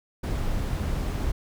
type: noise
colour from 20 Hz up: brown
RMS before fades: -27 dBFS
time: 0.23-1.32 s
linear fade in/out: 10 ms
effects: none